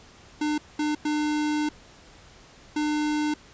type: tone bursts at uneven times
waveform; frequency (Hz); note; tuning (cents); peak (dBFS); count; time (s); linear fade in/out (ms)
square; 300; D4; +37; -24; 4; 0.41-0.58 / 0.79-0.95 / 1.05-1.69 / 2.76-3.34; 5
effects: pink hiss -51 dBFS RMS until 3.53 s + resampled to 16000 Hz